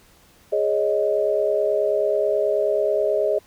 sine chord, Ab suspended fourth, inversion none, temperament just, 415.3 / 553.7 / 623 Hz, Ab4 / Db5 / Eb5, 0 / -2 / +2 cents, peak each -22 / -24 / -21 dBFS, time 0.52-3.39 s, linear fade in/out 10 ms, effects pink hiss -54 dBFS RMS until 3.46 s

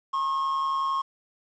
triangle tone with amplitude modulation, 1081 Hz, C#6, 44 cents flat, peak -20 dBFS, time 0.13-1.02 s, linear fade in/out 10 ms, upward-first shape sine, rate 151 Hz, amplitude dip 45%, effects resampled to 16000 Hz + 9-bit

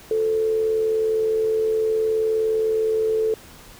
sine tone with amplitude modulation, 440 Hz, A4, in tune, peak -16 dBFS, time 0.11-3.34 s, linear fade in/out 2 ms, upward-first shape sine, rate 79.4 Hz, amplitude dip 40%, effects pink hiss -45 dBFS RMS until 3.79 s

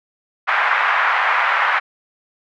white band-pass noise, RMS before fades -17 dBFS, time 0.47-1.8 s, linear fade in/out 20 ms, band 820 to 1900 Hz, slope 24 dB/octave, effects none

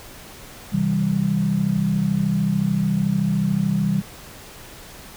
sine chord, C major, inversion none, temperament equal with one note detuned, 130.81 / 162.36 / 196 Hz, C3 / E3 / G3, 0 / -26 / 0 cents, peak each -26 / -22 / -20 dBFS, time 0.72-4.02 s, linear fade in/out 20 ms, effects pink hiss -41 dBFS RMS until 5.16 s

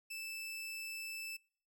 sawtooth tone, 2637 Hz, E7, in tune, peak -39 dBFS, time 0.1-1.37 s, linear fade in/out 10 ms, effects noise-tail reverb RT60 0.5 s tail -25 dB re dry

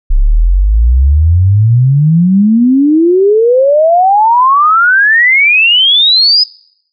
sine exponential sweep, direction up, 32 to 5090 Hz, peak -4 dBFS, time 0.1-6.44 s, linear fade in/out 10 ms, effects noise-tail reverb RT60 0.7 s tail -23 dB re dry

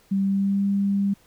sine tone with pitch glide, 195.3 to 198.94 Hz, G3 to G3, -6 to +26 cents, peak -19 dBFS, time 0.11-1.14 s, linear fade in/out 10 ms, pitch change +32 cents, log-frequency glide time 0.23-0.65 s, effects pink hiss -58 dBFS RMS until 1.26 s

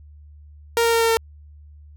sawtooth tone with pitch steps, 465.2 / 462.3 / 459.3 / 456.4 / 453.5 Hz, A#4 / A#4 / A#4 / A#4 / A#4, -4 / -14 / -26 / -37 / -48 cents, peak -12 dBFS, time 0.77-1.17 s, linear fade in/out 0 ms, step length 80 ms, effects added 74 Hz sine -42 dBFS peak until 1.96 s

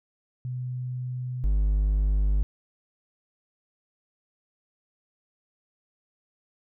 sine / triangle tone pair in turn, 125.8 / 50.53 Hz, B2 / G#1, +32 / -47 cents, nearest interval octave + major third, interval 1579 cents, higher first, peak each -29 / -18 dBFS, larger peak second, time 0.45-1.44 / 1.44-2.43 s, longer neither, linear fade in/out 0 ms, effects none

